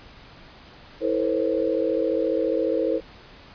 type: tone cluster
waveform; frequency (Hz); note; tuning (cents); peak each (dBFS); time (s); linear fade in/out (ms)
sine; 325.2 / 445.4 / 500 / 540; E4 / A4 / B4 / C#5; -23 / +21 / +21 / -45; -26; 1-3.01; 50
effects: pink hiss -47 dBFS RMS until 3.54 s + resampled to 11025 Hz